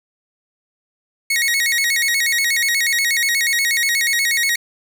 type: tone with vibrato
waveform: sawtooth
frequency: 2037 Hz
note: C7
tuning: 47 cents flat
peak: -12 dBFS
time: 1.3-4.56 s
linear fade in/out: 5 ms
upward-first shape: square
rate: 8.3 Hz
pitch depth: 130 cents each way
effects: none